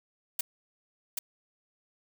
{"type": "noise with echo", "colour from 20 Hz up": "blue", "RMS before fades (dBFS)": -29, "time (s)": [0.39, 0.41], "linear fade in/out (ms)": 5, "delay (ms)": 780, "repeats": 1, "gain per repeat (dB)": -3, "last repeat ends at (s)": 1.19, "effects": []}